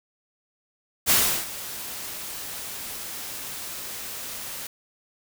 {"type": "noise with ADSR envelope", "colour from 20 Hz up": "white", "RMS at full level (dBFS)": -18, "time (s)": [1.06, 4.67], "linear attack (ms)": 42, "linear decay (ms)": 350, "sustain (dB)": -17, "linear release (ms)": 3, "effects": []}